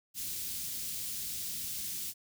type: band-stop noise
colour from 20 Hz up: white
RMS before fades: -38 dBFS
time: 0.14-2.14 s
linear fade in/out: 50 ms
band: 210 to 3600 Hz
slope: 12 dB/octave
effects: none